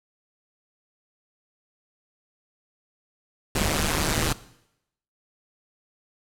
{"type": "noise with amplitude modulation", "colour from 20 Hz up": "pink", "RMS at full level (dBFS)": -20, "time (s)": [3.55, 4.33], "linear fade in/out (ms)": 5, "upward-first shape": "sine", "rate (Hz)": 153, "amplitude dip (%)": 95, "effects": ["noise-tail reverb RT60 0.8 s tail -18 dB re dry", "low-pass 12000 Hz 12 dB/octave"]}